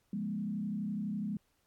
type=tone with frequency modulation; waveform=sine; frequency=206.1 Hz; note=G#3; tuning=13 cents flat; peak=-33 dBFS; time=0.13-1.37 s; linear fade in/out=2 ms; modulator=32 Hz; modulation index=0.98; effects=pink hiss -75 dBFS RMS until 1.66 s + AAC 64 kbps